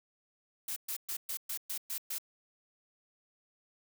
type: noise bursts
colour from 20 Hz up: blue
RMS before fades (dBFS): -37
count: 8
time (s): 0.68-2.184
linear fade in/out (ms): 5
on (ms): 83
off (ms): 120
effects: none